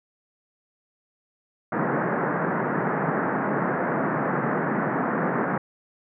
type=band-pass noise; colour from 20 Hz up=pink; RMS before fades=-25 dBFS; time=1.72-5.58 s; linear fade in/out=5 ms; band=140 to 1800 Hz; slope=48 dB/octave; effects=none